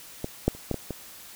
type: clicks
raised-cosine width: 2 ms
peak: -16 / -7 / -30 / -13 / -16 / -18 dBFS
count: 6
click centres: 0.244 / 0.48 / 0.55 / 0.713 / 0.743 / 0.907 s
effects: white hiss -46 dBFS RMS until 1.35 s